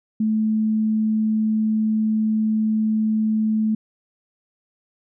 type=tone; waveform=sine; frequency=217.5 Hz; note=A3; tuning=20 cents flat; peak=-17 dBFS; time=0.2-3.75 s; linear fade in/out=5 ms; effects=none